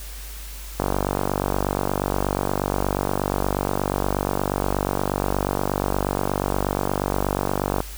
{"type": "click train", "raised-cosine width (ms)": 1, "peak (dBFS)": -7, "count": 340, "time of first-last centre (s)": [0.8, 7.804], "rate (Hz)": 48.4, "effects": ["added 50 Hz sine -34 dBFS peak until 7.97 s", "white hiss -40 dBFS RMS until 7.97 s"]}